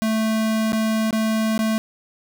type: tone with dropouts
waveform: square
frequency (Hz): 220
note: A3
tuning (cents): 0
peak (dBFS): -19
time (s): 0.02-1.78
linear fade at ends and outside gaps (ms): 0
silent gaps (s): 0.721-0.731 / 1.108-1.128 / 1.578-1.591
effects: none